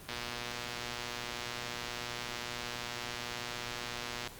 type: click train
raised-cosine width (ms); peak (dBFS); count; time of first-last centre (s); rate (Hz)
0.2; -20; 503; 0.09-4.273; 120
effects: pink hiss -50 dBFS RMS until 4.39 s + Opus 24 kbps